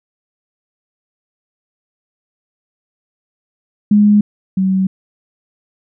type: tone pair in turn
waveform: sine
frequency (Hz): 207.7 / 189.72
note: G#3 / F#3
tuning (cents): 0 / +44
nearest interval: major second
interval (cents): 156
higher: first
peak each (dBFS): -6 / -11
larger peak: first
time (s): 3.91-4.21 / 4.57-4.87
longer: neither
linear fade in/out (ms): 5
effects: none